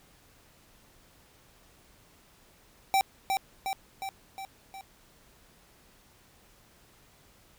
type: tone with echo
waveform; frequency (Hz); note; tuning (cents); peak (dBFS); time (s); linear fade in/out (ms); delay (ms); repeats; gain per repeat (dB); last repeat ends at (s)
square; 777; G5; -16; -22; 2.94-3.01; 0; 360; 5; -4; 4.81
effects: pink hiss -60 dBFS RMS until 7.58 s